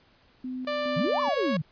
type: tone with tremolo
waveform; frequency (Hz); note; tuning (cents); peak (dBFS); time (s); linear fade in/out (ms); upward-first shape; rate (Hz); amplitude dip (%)
sine; 255.3; C4; -42; -31; 0.44-1.29; 5; square; 2.4; 55
type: tone with pitch glide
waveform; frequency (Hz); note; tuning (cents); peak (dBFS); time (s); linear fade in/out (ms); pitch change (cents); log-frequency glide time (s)
sawtooth; 590 to 553.7; D5 to C#5; +8 to -2; -23; 0.67-1.57; 5; -110; 1.19-1.36
type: exponential two-way sweep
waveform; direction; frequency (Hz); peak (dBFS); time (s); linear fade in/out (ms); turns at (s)
sine; up then down; 138.59 to 1188 to 138.59; -25; 0.96-1.62; 10; 1.21
effects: pink hiss -61 dBFS RMS until 1.71 s + resampled to 11025 Hz